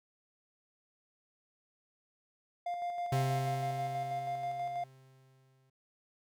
triangle tone with tremolo, 701 Hz, F5, 6 cents sharp, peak -31 dBFS, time 2.66-4.84 s, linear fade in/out 5 ms, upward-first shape square, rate 6.2 Hz, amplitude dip 35%
45% pulse tone with exponential decay, 132.1 Hz, C3, 17 cents sharp, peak -28 dBFS, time 3.12-5.7 s, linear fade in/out 5 ms, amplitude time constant 560 ms
effects none

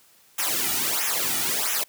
white noise with flanger, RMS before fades -25 dBFS, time 0.38-1.84 s, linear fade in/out 10 ms, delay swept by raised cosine 0.22 to 1.92 ms, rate 1.5 Hz, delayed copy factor -1, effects white hiss -57 dBFS RMS until 1.88 s + high-pass 60 Hz 12 dB/octave

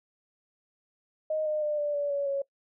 sine tone with pitch steps, 622 / 610.3 / 598.7 / 587.4 / 576.3 / 565.5 / 554.8 Hz, D#5 / D#5 / D5 / D5 / D5 / C#5 / C#5, -1 / -34 / +33 / 0 / -33 / +34 / +1 cents, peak -26 dBFS, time 1.3-2.42 s, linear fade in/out 5 ms, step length 160 ms, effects noise-tail reverb RT60 0.1 s tail -21 dB re dry

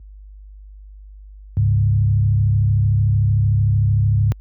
sine tone with frequency modulation, 103.6 Hz, G#2, 4 cents flat, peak -12 dBFS, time 1.57-4.32 s, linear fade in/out 0 ms, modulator 33.3 Hz, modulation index 0.79, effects added 50 Hz sine -32 dBFS peak until 4.4 s + high-pass 60 Hz 12 dB/octave

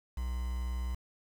triangle tone with quantisation, 61.74 Hz, B1, in tune, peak -30 dBFS, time 0.17-0.95 s, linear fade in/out 5 ms, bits 8, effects none

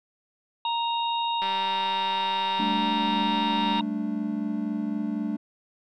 harmonic tone, 932.3 Hz, A#5, in tune, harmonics 1 / 3 / 4, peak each -25 / -35 / -32 dBFS, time 0.65-3.81 s, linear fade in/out 2 ms
click train, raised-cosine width 0.3 ms, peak -19 dBFS, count 462, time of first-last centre 1.42-3.796 s, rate 194 Hz
triangle chord, G suspended second, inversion none, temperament equal, 196 / 220 / 293.7 Hz, G3 / A3 / D4, 0 / 0 / 0 cents, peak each -31 / -27 / -29 dBFS, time 2.59-5.37 s, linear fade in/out 10 ms
effects none

